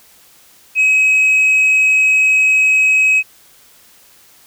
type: tone with frequency modulation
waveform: sine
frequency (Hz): 2548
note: D#7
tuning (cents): +41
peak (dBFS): -6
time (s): 0.75-3.23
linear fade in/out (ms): 50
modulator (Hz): 69.5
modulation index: 0.25
effects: tanh soft clip ceiling -8 dBFS + white hiss -47 dBFS RMS until 4.46 s